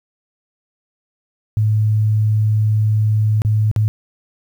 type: tone with dropouts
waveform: sine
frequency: 107.5 Hz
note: A2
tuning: 40 cents flat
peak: -12 dBFS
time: 1.57-3.88 s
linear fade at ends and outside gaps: 0 ms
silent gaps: 3.419-3.449 / 3.714-3.762 s
effects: 8-bit